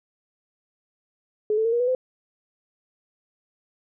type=tone with pitch steps; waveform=sine; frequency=425.3 / 441.3 / 457.9 / 475.2 / 493.1 / 511.6 Hz; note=G#4 / A4 / A#4 / A#4 / B4 / C5; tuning=+41 / +5 / -31 / +33 / -3 / -39 cents; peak=-19 dBFS; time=1.5-1.95 s; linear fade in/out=2 ms; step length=75 ms; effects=none